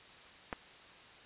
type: clicks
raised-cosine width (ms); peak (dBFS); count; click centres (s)
0.5; -21 / -30; 2; 0.528 / 0.532
effects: white hiss -55 dBFS RMS until 1.25 s + resampled to 8000 Hz